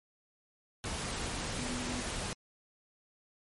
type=tone in noise; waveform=sine; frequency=246.9 Hz; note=B3; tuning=in tune; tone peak=-39 dBFS; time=1.59-2.02 s; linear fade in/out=0 ms; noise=pink; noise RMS=-37 dBFS; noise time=0.84-2.33 s; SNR=-5 dB; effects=MP3 48 kbps